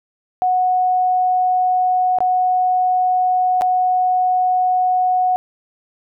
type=tone with dropouts; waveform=sine; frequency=735 Hz; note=F#5; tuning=12 cents flat; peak=-13 dBFS; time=0.42-5.36 s; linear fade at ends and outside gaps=0 ms; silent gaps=2.186-2.205 / 3.611-3.619 s; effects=none